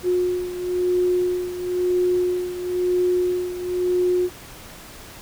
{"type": "beating tone pair", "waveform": "sine", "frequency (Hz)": [360, 360.99], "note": ["F#4", "F#4"], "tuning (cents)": [-47, -43], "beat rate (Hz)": 0.99, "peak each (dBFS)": [-20, -25], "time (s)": [0.03, 4.3], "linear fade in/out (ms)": 50, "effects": ["pink hiss -41 dBFS RMS until 5.21 s"]}